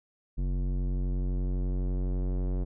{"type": "tone with low-pass filter sweep", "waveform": "square", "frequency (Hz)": 45.94, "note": "F#1", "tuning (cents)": -12, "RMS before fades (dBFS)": -29, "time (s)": [0.37, 2.65], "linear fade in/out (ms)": 20, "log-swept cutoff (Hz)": [240, 460], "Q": 0.96, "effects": []}